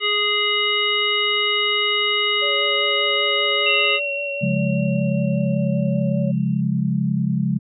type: harmonic tone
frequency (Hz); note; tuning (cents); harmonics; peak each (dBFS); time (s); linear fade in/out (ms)
415.6; G#4; +1; 1 / 3 / 5 / 7 / 9; -26 / -26 / -22 / -21 / -26; 0-4; 50
type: tone with vibrato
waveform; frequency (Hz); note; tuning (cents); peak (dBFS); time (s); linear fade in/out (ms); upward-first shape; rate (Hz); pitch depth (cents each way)
sine; 566; C#5; +36; -26; 2.41-6.32; 20; sine; 5.1; 25
type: tone with exponential decay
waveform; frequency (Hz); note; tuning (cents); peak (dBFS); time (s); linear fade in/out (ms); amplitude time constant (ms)
sine; 2736; F7; -36; -17; 3.66-6.61; 5; 640
type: chord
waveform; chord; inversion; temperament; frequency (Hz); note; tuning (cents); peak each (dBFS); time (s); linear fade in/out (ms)
sine; Db major; none; equal with one note detuned; 138.59 / 176.64 / 207.7; Db3 / F3 / Ab3; 0 / +20 / 0; -22; 4.41-7.59; 20
effects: none